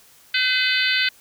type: harmonic tone with a mistuned harmonic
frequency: 509 Hz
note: C5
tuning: 48 cents flat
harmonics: 3 / 4 / 5 / 6 / 7 / 8 / 9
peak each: -23 / -24 / -25 / -26 / -26 / -27 / -28 dBFS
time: 0.34-1.09 s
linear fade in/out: 5 ms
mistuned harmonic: 6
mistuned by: -17 cents
effects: white hiss -52 dBFS RMS until 1.2 s